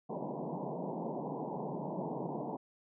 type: band-pass noise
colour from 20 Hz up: pink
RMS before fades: -39 dBFS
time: 0.09-2.57 s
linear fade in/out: 10 ms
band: 140 to 980 Hz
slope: 96 dB/octave
effects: none